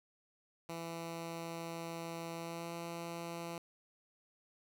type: tone with pitch glide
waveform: 10% pulse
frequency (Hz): 166.8 to 169.13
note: E3 to E3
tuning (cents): +21 to +45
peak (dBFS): -33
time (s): 0.69-3.58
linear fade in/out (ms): 2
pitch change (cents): +24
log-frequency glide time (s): 2.36-2.74
effects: none